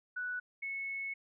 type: tone pair in turn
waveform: sine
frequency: 1480 / 2199 Hz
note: F#6 / C#7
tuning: 0 / -14 cents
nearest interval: perfect fifth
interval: 686 cents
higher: second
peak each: -35 / -36 dBFS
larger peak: first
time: 0.16-0.4 / 0.62-1.14 s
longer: second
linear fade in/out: 10 ms
effects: none